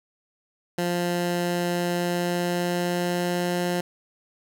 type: tone with pitch glide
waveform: 15% pulse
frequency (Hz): 175.1 to 176.73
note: F3 to F3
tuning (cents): +5 to +21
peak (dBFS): -17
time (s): 0.78-3.81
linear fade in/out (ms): 5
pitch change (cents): +16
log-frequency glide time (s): 1.93-3.6
effects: none